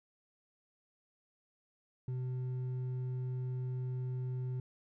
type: tone with hard clipping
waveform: sine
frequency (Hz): 127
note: B2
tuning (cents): +49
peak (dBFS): -36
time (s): 2.08-4.6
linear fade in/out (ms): 2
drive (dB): 4
effects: none